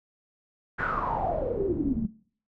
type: noise with low-pass filter sweep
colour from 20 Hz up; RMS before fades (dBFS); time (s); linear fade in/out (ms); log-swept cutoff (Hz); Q
pink; -28; 0.78-2.07; 20; 1600 to 200; 9.7
effects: noise-tail reverb RT60 0.5 s tail -21 dB re dry